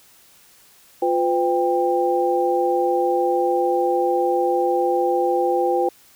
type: tone cluster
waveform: sine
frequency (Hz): 351.7 / 505 / 793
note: F4 / B4 / G5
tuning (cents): +12 / +39 / +20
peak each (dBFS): -21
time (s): 1.02-5.89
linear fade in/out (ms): 5
effects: white hiss -52 dBFS RMS until 6.15 s